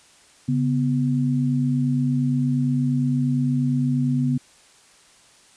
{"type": "tone pair together", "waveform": "sine", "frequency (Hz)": [140, 248.6], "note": ["C#3", "B3"], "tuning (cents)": [18, 12], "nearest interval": "minor seventh", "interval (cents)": 994, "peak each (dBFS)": [-21, -21], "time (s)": [0.48, 4.38], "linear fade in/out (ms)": 10, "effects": ["white hiss -53 dBFS RMS until 5.56 s", "resampled to 22050 Hz"]}